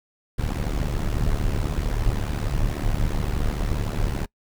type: noise with amplitude modulation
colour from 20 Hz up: brown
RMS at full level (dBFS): -20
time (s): 0.38-4.26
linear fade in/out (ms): 10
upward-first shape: sine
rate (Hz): 73.8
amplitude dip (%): 85
effects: noise-tail reverb RT60 0.1 s tail -24 dB re dry